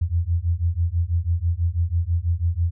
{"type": "beating tone pair", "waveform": "sine", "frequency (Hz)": [82.41, 88.51], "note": ["E2", "F2"], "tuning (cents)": [0, 24], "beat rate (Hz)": 6.1, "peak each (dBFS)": -22, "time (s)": [0.01, 2.71], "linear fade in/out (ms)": 10, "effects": []}